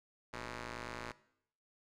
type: ring-modulated tone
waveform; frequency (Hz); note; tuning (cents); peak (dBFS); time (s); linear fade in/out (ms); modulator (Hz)
5% pulse; 118.3; A#2; +26; -28; 0.33-1.12; 5; 735
effects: noise-tail reverb RT60 0.7 s tail -19 dB re dry + low-pass 7000 Hz 12 dB/octave